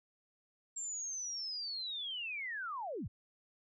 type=linear sweep; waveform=sine; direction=down; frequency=7459 to 55 Hz; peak=-38 dBFS; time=0.76-3.08 s; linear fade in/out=10 ms; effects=none